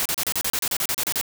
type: noise bursts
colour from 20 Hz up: white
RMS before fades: -24 dBFS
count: 14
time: 0-1.212 s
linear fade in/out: 0 ms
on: 55 ms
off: 34 ms
effects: none